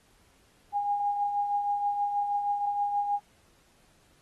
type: tone with tremolo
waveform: sine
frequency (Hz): 816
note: G#5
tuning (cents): -31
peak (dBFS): -23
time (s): 0.72-3.2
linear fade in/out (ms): 50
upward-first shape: triangle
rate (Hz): 6.3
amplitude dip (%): 55
effects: pink hiss -64 dBFS RMS until 4.21 s + AAC 32 kbps